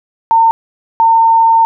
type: tone pair in turn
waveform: sine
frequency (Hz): 908 / 908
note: A#5 / A#5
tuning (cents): -46 / -46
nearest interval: unison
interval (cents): 0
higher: neither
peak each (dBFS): -5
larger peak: neither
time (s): 0.31-0.51 / 1-1.65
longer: second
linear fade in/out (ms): 0
effects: none